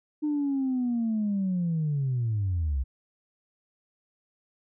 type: linear sweep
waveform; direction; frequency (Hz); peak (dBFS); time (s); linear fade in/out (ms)
sine; down; 304 to 61.74; -23; 0.22-2.84; 20
effects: tanh soft clip ceiling -21 dBFS